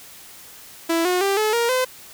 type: tone with pitch steps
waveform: sawtooth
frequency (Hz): 331.6 / 361.6 / 394.3 / 430 / 469 / 511.4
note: E4 / F#4 / G4 / A4 / A#4 / C5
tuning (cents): +10 / -40 / +10 / -40 / +11 / -40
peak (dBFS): -14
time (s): 0.89-1.85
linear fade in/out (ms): 10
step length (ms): 160
effects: white hiss -43 dBFS RMS until 2.13 s